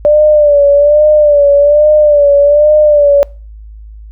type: tone with vibrato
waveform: sine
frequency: 587.3 Hz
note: D5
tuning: in tune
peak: -3 dBFS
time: 0.05-3.23 s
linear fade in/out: 0 ms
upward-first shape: sine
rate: 1.2 Hz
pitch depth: 58 cents each way
effects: noise-tail reverb RT60 0.4 s tail -26 dB re dry + added 53 Hz sine -28 dBFS peak until 4.11 s